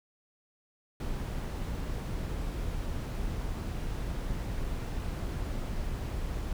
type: noise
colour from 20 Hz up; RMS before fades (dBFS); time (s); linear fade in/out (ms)
brown; -34; 1-6.53; 2
effects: none